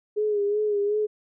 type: tone with vibrato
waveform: sine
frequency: 415.3 Hz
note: G#4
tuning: in tune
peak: -21 dBFS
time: 0.16-1.07 s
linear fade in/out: 20 ms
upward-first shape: sine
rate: 2.7 Hz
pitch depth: 47 cents each way
effects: none